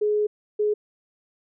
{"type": "tone pair in turn", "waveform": "sine", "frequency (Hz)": [420.3, 420.3], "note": ["G#4", "G#4"], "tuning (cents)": [21, 21], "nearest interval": "unison", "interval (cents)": 0, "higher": "neither", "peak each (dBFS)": -19, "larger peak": "neither", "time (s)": [[0.01, 0.27], [0.59, 0.74]], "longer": "first", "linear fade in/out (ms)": 10, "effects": []}